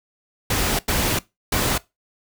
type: noise bursts at uneven times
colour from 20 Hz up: pink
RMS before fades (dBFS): -21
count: 3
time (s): 0.5-0.79 / 0.88-1.19 / 1.52-1.78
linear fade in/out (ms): 5
effects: noise-tail reverb RT60 0.2 s tail -20 dB re dry